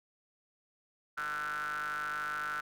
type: ring-modulated tone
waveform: square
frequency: 73.42 Hz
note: D2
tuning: in tune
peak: -32 dBFS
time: 1.17-2.61 s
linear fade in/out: 10 ms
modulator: 1420 Hz
effects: none